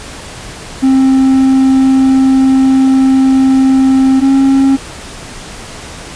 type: tone pair in turn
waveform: triangle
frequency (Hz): 265 / 270.3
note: C4 / C#4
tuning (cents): +22 / -44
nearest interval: unison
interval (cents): 34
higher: second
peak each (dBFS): -3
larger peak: neither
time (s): 0.82-4.21 / 4.21-4.77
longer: first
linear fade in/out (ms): 20
effects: pink hiss -28 dBFS RMS until 6.15 s + resampled to 22050 Hz